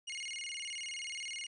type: tone with vibrato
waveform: sawtooth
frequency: 2489 Hz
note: D#7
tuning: in tune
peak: -36 dBFS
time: 0.07-1.47 s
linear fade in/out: 10 ms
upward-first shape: square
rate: 19 Hz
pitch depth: 250 cents each way
effects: resampled to 22050 Hz + 13-bit